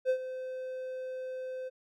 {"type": "tone with ADSR envelope", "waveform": "triangle", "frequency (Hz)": 515, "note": "C5", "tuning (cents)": -28, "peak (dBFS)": -21, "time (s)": [0.05, 1.7], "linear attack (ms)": 45, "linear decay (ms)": 81, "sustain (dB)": -13, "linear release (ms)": 26, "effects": []}